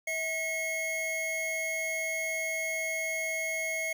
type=tone pair together; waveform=square; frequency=645.7 / 2172 Hz; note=E5 / C#7; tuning=-36 / -36 cents; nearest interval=octave + major sixth; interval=2100 cents; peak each=-37 / -32 dBFS; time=0.07-3.93 s; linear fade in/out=5 ms; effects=none